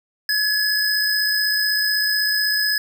square tone pair together, 1700 / 5044 Hz, G#6 / D#8, +40 / +23 cents, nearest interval octave + perfect fifth, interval 1883 cents, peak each -21 dBFS, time 0.29-2.78 s, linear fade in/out 2 ms, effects none

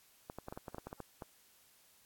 clicks, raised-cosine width 1 ms, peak -29 dBFS, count 12, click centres 0.299 / 0.386 / 0.484 / 0.525 / 0.575 / 0.682 / 0.746 / 0.783 / 0.87 / 0.929 / 1.003 / 1.222 s, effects white hiss -66 dBFS RMS until 2.05 s + AAC 64 kbps

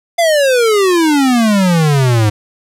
square exponential sweep, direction down, 698.5 to 102.9 Hz, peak -9 dBFS, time 0.18-2.3 s, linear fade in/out 10 ms, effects low-pass 12000 Hz 12 dB/octave + 7-bit

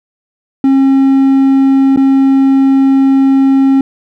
triangle tone with dropouts, 270 Hz, C#4, 45 cents flat, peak -3 dBFS, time 0.64-3.81 s, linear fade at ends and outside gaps 2 ms, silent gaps 1.962-1.973 s, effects none

